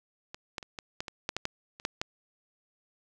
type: clicks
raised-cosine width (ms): 0.2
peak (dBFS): -23 / -17 / -26 / -21 / -16 / -21 / -13 / -14 / -13 / -29 / -12 / -13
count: 12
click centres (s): 0.345 / 0.582 / 0.628 / 0.788 / 1.005 / 1.082 / 1.291 / 1.366 / 1.454 / 1.799 / 1.851 / 2.015
effects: none